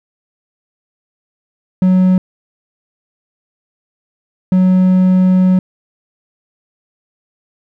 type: tone bursts at uneven times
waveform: triangle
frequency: 185 Hz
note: F#3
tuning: in tune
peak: -5 dBFS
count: 2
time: 1.82-2.18 / 4.52-5.59 s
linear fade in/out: 2 ms
effects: none